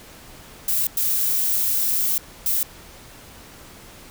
violet noise bursts at uneven times, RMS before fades -21 dBFS, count 3, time 0.68-0.87 / 0.97-2.18 / 2.46-2.63 s, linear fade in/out 2 ms, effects pink hiss -44 dBFS RMS until 4.1 s

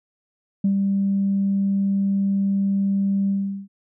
sine tone with ADSR envelope, 197 Hz, G3, 9 cents sharp, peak -14 dBFS, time 0.64-3.68 s, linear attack 6 ms, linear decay 97 ms, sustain -3 dB, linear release 390 ms, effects tanh soft clip ceiling -12 dBFS

